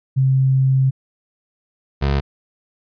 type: tone pair in turn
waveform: sine / 25% pulse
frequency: 132.8 / 69.7 Hz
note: C3 / C#2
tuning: +26 / +10 cents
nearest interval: major seventh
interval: 1116 cents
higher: first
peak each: -12 dBFS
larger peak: neither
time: 0.16-0.91 / 2.01-2.21 s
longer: first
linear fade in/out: 20 ms
effects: resampled to 11025 Hz